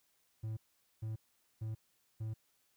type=tone bursts; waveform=triangle; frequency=110 Hz; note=A2; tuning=in tune; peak=-35 dBFS; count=4; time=0.43-2.34 s; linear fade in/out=10 ms; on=140 ms; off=450 ms; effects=white hiss -75 dBFS RMS until 2.76 s